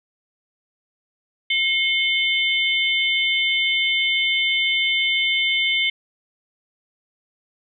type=tone cluster; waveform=sine; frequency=2161 / 3067 / 3554 Hz; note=C#7 / G7 / A7; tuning=-45 / -38 / +17 cents; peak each=-20 / -22 / -25 dBFS; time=1.5-5.9 s; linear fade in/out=5 ms; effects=none